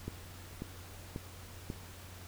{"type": "click train", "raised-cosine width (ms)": 3, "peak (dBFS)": -25, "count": 4, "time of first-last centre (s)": [0.08, 1.702], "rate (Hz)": 1.85, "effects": ["added 90 Hz sine -50 dBFS peak until 2.27 s", "pink hiss -52 dBFS RMS until 2.27 s"]}